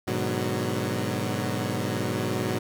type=chord; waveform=15% pulse; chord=G# half-diminished seventh; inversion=none; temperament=equal with one note detuned; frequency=103.83 / 123.47 / 149.31 / 185 Hz; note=G#2 / B2 / D3 / F#3; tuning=0 / 0 / +29 / 0 cents; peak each=-24 / -24 / -28 / -26 dBFS; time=0.07-2.59 s; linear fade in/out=10 ms; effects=none